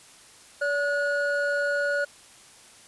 triangle tone pair together, 572.7 / 1451 Hz, D5 / F#6, -44 / -34 cents, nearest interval octave + major third, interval 1610 cents, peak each -24 dBFS, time 0.61-2.05 s, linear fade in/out 10 ms, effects white hiss -51 dBFS RMS until 2.87 s + resampled to 24000 Hz

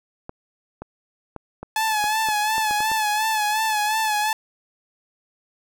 clicks, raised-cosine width 1 ms, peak -19 dBFS, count 10, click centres 0.294 / 0.82 / 1.363 / 1.63 / 2.041 / 2.287 / 2.581 / 2.71 / 2.805 / 2.916 s
sawtooth tone with vibrato, 860 Hz, A5, 40 cents flat, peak -16 dBFS, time 1.76-4.33 s, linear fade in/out 2 ms, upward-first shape sine, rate 2.8 Hz, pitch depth 52 cents each way
effects none

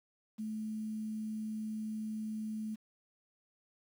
sine tone with quantisation, 216.9 Hz, A3, 25 cents flat, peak -36 dBFS, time 0.38-2.76 s, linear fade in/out 20 ms, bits 10, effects none

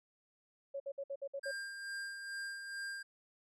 sine tone bursts, 554.4 Hz, C#5, in tune, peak -38 dBFS, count 7, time 0.74-1.515 s, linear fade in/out 10 ms, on 61 ms, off 58 ms
square tone with tremolo, 1599 Hz, G6, 34 cents sharp, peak -40 dBFS, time 1.43-3.03 s, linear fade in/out 10 ms, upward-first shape sine, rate 2.3 Hz, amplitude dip 45%
effects low-pass 10000 Hz 12 dB/octave

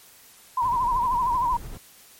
sine tone with vibrato, 984 Hz, B5, 7 cents flat, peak -20 dBFS, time 0.57-1.57 s, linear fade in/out 5 ms, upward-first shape sine, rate 13 Hz, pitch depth 91 cents each way
brown noise with tremolo, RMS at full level -34 dBFS, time 0.62-1.78 s, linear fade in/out 5 ms, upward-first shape sine, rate 10 Hz, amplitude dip 45%
effects white hiss -51 dBFS RMS until 2.19 s + MP3 64 kbps

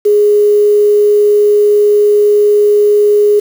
sine tone with quantisation, 415.3 Hz, G#4, in tune, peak -5 dBFS, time 0.05-3.4 s, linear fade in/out 10 ms, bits 5, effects none

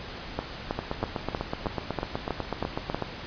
two click trains, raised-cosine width 1 ms, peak -14 / -13 dBFS, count 19 / 9, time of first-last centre 0.79-3.023 / 0.39-2.946 s, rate 8.06 / 3.13 Hz, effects pink hiss -39 dBFS RMS until 3.26 s + resampled to 11025 Hz

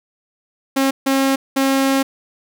sawtooth tone bursts at uneven times, 270.2 Hz, C#4, 44 cents flat, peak -10 dBFS, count 3, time 0.76-0.91 / 1.06-1.36 / 1.56-2.03 s, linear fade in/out 10 ms, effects none

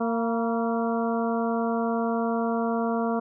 harmonic tone with a mistuned harmonic, 229.7 Hz, A#3, 25 cents flat, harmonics 1 / 2 / 3 / 4 / 5 / 6, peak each -26 / -29 / -30 / -35 / -35 / -38 dBFS, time 0-3.2 s, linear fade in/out 10 ms, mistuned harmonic 4, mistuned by +57 cents, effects none

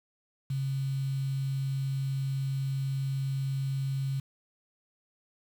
sine tone with quantisation, 135.4 Hz, C#3, 40 cents flat, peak -28 dBFS, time 0.5-4.2 s, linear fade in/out 5 ms, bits 8, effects none

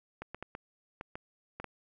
clicks, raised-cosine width 0.5 ms, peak -25 dBFS, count 8, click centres 0.22 / 0.346 / 0.426 / 0.551 / 1.011 / 1.155 / 1.6 / 1.643 s, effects none

